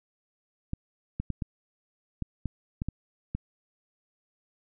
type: clicks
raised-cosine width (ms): 5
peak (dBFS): -18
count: 9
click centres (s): 0.734 / 1.2 / 1.303 / 1.422 / 2.223 / 2.457 / 2.819 / 2.886 / 3.35
effects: none